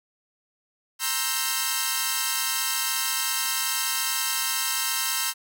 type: chord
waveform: 5% pulse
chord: C dominant seventh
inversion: third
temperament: equal with one note detuned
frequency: 932.3 / 1056.8 / 1318.5 / 1568 Hz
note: Bb5 / C6 / E6 / G6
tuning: 0 / +17 / 0 / 0 cents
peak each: -18 dBFS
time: 0.99-5.34 s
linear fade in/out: 50 ms
effects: none